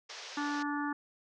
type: band-pass noise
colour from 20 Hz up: white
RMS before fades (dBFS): -46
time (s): 0.09-0.63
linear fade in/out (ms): 10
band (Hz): 410 to 6100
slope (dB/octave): 48
type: harmonic tone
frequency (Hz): 290.9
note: D4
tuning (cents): -16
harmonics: 1 / 3 / 4 / 5 / 6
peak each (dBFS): -34 / -39 / -40 / -41 / -42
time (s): 0.37-0.93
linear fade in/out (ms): 5
effects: none